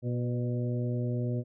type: harmonic tone with a mistuned harmonic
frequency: 121.4 Hz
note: B2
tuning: 29 cents flat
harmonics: 1 / 2 / 3 / 4 / 5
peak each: -29 / -35 / -39 / -41 / -43 dBFS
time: 0.02-1.44 s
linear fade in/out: 50 ms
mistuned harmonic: 4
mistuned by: +36 cents
effects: none